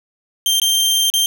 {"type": "tone with dropouts", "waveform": "sawtooth", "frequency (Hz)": 3159, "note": "G7", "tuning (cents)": 13, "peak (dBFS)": -10, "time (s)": [0.46, 1.26], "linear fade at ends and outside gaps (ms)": 1, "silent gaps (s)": [[0.599, 0.617], [1.101, 1.138]], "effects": []}